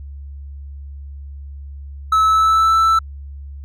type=tone with pitch glide; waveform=triangle; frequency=1300 to 1324.3 Hz; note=E6 to E6; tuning=-24 to +8 cents; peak=-9 dBFS; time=2.12-2.99 s; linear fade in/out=5 ms; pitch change=+32 cents; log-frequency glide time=2.23-2.75 s; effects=added 70 Hz sine -30 dBFS peak until 3.64 s